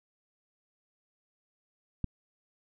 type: click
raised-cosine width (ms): 5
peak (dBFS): -18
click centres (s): 2.043
effects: none